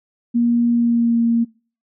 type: tone with pitch glide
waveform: sine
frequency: 236.9 to 232.4 Hz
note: A#3 to A#3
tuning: +28 to -5 cents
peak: -13 dBFS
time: 0.34-1.45 s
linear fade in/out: 20 ms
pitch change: -33 cents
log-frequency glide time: 0.71-1.2 s
effects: noise-tail reverb RT60 0.4 s tail -25 dB re dry